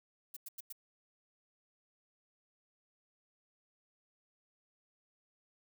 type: noise bursts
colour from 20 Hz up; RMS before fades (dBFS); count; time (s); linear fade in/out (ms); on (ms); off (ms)
violet; -45; 4; 0.34-0.726; 5; 26; 94
effects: none